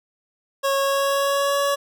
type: tone with pitch glide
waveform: 25% pulse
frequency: 549 to 563.5 Hz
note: C#5 to C#5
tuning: -17 to +28 cents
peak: -15 dBFS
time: 0.63-1.76 s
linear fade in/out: 20 ms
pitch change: +45 cents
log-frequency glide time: 0.77-1.6 s
effects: none